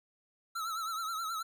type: tone with vibrato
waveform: square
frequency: 1318.5 Hz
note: E6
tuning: in tune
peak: -35 dBFS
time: 0.55-1.43 s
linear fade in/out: 10 ms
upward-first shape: triangle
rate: 9.4 Hz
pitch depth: 89 cents each way
effects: none